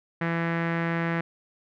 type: tone with low-pass filter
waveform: sawtooth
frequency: 167.3 Hz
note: E3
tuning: 26 cents sharp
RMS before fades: -27 dBFS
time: 0.21-1.21 s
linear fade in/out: 5 ms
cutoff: 1900 Hz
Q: 3.2
effects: none